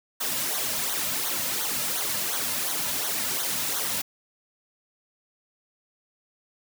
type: noise with flanger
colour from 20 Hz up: white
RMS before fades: -28 dBFS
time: 0.2-4.02 s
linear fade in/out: 10 ms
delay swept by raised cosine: 0.39 to 2.69 ms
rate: 2.8 Hz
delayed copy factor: -0.75
effects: none